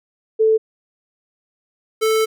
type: tone pair in turn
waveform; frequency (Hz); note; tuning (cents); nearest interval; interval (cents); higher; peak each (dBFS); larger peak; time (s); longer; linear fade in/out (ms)
sine / square; 440 / 440; A4 / A4; 0 / 0; unison; 0; neither; -11 / -15; first; 0.39-0.58 / 2.01-2.26; second; 20
effects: none